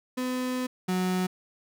35% pulse tone pair in turn, 253.3 / 183.86 Hz, B3 / F#3, +44 / -11 cents, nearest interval tritone, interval 555 cents, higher first, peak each -26 / -23 dBFS, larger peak second, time 0.17-0.67 / 0.88-1.27 s, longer first, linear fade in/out 10 ms, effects none

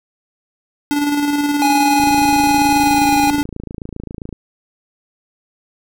square tone with tremolo, 290 Hz, D4, 22 cents flat, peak -14 dBFS, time 0.91-3.43 s, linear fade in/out 0 ms, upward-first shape square, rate 19 Hz, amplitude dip 35%
square tone with pitch glide, 830.6 to 819.6 Hz, G#5 to G#5, 0 to -23 cents, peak -14 dBFS, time 1.62-3.3 s, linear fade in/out 0 ms, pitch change -23 cents, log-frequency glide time 2.73-3.09 s
click train, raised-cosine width 3 ms, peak -15 dBFS, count 65, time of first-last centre 2-4.327 s, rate 27.5 Hz
effects none

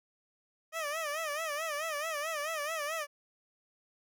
15% pulse tone with vibrato, 616 Hz, D#5, 17 cents flat, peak -27 dBFS, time 0.72-3.07 s, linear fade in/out 50 ms, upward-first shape sine, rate 4.6 Hz, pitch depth 120 cents each way, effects none

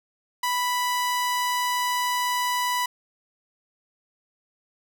sawtooth tone, 987.8 Hz, B5, in tune, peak -19 dBFS, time 0.43-2.86 s, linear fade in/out 5 ms, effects none

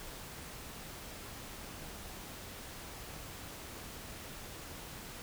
silence, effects pink hiss -47 dBFS RMS until 5.22 s

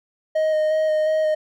triangle tone with vibrato, 622.3 Hz, D#5, in tune, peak -15 dBFS, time 0.35-1.35 s, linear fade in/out 10 ms, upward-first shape square, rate 2.8 Hz, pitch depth 12 cents each way, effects none

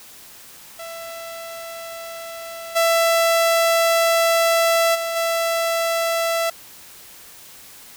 sawtooth tone with level steps, 666 Hz, E5, 18 cents sharp, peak -28 / -11 / -19 / -15 dBFS, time 0.79-6.5 s, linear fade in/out 5 ms, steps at 2.75 / 4.94 / 5.15 s, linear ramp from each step 20 ms, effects white hiss -43 dBFS RMS until 7.96 s

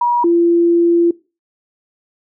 sine tone pair in turn, 960 / 341.5 Hz, B5 / F4, -49 / -39 cents, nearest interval octave + tritone, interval 1790 cents, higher first, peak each -11 / -9 dBFS, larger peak second, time 0.01-0.24 / 0.24-1.11 s, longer second, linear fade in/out 5 ms, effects noise-tail reverb RT60 0.3 s tail -21 dB re dry

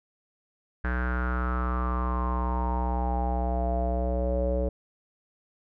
square tone with low-pass filter sweep, 62 Hz, B1, 7 cents sharp, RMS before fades -27 dBFS, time 0.84-4.69 s, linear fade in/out 5 ms, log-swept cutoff 1600 to 520 Hz, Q 7.8, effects none

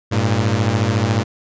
sawtooth beating tone pair, 100.5 / 114.5 Hz, G2 / A#2, +44 / -31 cents, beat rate 14 Hz, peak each -14 dBFS, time 0.11-1.24 s, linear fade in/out 20 ms, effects resampled to 16000 Hz

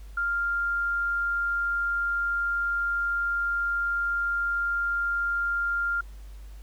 sine tone, 1396.9 Hz, F6, in tune, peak -24 dBFS, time 0.17-6.01 s, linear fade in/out 5 ms, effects added 50 Hz sine -40 dBFS peak until 6.62 s + pink hiss -58 dBFS RMS until 6.62 s

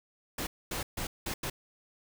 pink noise bursts at uneven times, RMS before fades -35 dBFS, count 5, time 0.38-0.47 / 0.71-0.83 / 0.97-1.07 / 1.26-1.34 / 1.43-1.5 s, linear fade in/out 5 ms, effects none

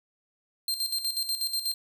sawtooth tone with tremolo, 4167 Hz, C8, 8 cents flat, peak -23 dBFS, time 0.68-1.74 s, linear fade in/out 2 ms, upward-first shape square, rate 8.2 Hz, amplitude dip 65%, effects 10-bit

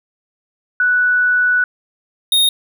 sine / square tone pair in turn, 1480 / 3709 Hz, F#6 / A#7, 0 / -9 cents, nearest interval octave + major third, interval 1591 cents, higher second, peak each -11 dBFS, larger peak neither, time 0.8-1.64 / 2.32-2.49 s, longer first, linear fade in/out 2 ms, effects none

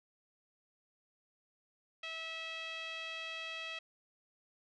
5% pulse tone with low-pass filter, 650 Hz, E5, 24 cents flat, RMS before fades -43 dBFS, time 2.03-3.79 s, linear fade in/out 5 ms, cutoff 2900 Hz, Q 3, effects none

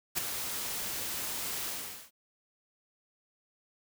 white noise with ADSR envelope, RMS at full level -28 dBFS, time 0.15-2.11 s, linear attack 30 ms, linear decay 10 ms, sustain -8 dB, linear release 440 ms, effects none

